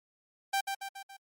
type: tone with echo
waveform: sawtooth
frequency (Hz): 785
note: G5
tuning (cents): +2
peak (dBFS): -23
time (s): 0.53-0.61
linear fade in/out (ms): 10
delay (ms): 140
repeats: 4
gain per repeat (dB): -5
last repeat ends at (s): 1.17
effects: MP3 64 kbps